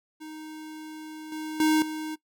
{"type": "tone with level steps", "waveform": "square", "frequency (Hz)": 311.1, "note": "D#4", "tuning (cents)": 0, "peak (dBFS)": [-39, -33, -20, -32], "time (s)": [0.2, 2.16], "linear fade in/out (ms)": 20, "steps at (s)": [1.32, 1.6, 1.82], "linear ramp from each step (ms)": 2, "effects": ["noise-tail reverb RT60 0.1 s tail -20 dB re dry"]}